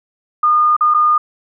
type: tone with dropouts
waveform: sine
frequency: 1219 Hz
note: D#6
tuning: 36 cents flat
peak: -9 dBFS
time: 0.43-1.18 s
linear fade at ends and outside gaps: 5 ms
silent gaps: 0.766-0.808 / 0.94-0.945 s
effects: none